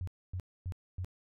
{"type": "tone bursts", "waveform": "sine", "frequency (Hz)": 91, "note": "F#2", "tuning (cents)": -28, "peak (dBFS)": -34, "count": 4, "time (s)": [0.01, 1.046], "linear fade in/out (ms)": 0, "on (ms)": 64, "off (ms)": 260, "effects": []}